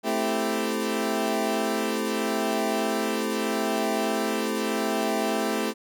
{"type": "chord", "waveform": "20% pulse", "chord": "A minor seventh", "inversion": "none", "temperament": "equal", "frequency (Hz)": [220, 261.6, 329.6, 392], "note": ["A3", "C4", "E4", "G4"], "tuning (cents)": [0, 0, 0, 0], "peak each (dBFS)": [-23, -26, -26, -26], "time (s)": [0.03, 5.74], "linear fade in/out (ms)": 50, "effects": []}